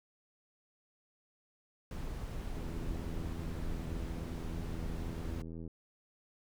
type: noise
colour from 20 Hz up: brown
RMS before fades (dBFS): -40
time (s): 1.91-5.42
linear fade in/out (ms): 2
type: click train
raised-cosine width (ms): 3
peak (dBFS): -33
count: 257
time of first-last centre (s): 2.57-5.677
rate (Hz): 82.4
effects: none